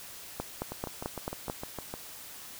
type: two click trains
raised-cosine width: 1 ms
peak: -22 / -18 dBFS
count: 9 / 6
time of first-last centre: 0.72-1.94 / 0.4-1.499 s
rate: 6.56 / 4.55 Hz
effects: white hiss -46 dBFS RMS until 2.59 s